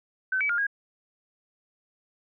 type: tone with pitch steps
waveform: sine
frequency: 1526 / 2288 / 1413 / 1636 Hz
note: G6 / D7 / F6 / G#6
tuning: -47 / -46 / +20 / -26 cents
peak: -23 dBFS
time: 0.32-0.668 s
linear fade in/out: 5 ms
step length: 87 ms
effects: none